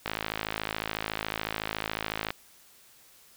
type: click train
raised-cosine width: 0.3 ms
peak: -13 dBFS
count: 122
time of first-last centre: 0.06-2.305 s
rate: 53.9 Hz
effects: white hiss -57 dBFS RMS until 3.36 s